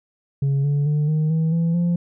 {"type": "tone with pitch steps", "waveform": "sine", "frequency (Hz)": [138.59, 143.81, 149.23, 154.84, 160.68, 166.73, 173.01], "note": ["C#3", "D3", "D3", "D#3", "E3", "E3", "F3"], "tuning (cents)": [0, -36, 28, -8, -44, 20, -16], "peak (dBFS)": -14, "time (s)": [0.42, 1.96], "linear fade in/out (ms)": 5, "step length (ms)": 220, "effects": ["tanh soft clip ceiling -16 dBFS"]}